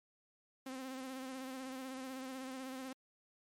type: tone with vibrato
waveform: sawtooth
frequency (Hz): 261.6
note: C4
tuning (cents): 0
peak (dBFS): -39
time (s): 0.66-2.93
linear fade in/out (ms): 5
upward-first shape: sine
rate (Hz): 16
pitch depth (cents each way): 38
effects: MP3 64 kbps